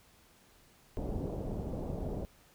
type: low-pass noise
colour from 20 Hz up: pink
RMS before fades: -37 dBFS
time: 0.97-2.25 s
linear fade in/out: 0 ms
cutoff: 650 Hz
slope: 24 dB/octave
effects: pink hiss -63 dBFS RMS until 2.54 s